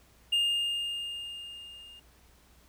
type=tone with level ramp; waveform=triangle; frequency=2822 Hz; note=F7; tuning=17 cents sharp; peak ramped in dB=-21 to -47 dBFS; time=0.32-2 s; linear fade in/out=10 ms; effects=added 60 Hz sine -62 dBFS peak until 2.68 s + pink hiss -62 dBFS RMS until 2.68 s